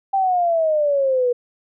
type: exponential sweep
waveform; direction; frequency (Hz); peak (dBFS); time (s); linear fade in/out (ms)
sine; down; 790 to 481.5; -15; 0.13-1.33; 10
effects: none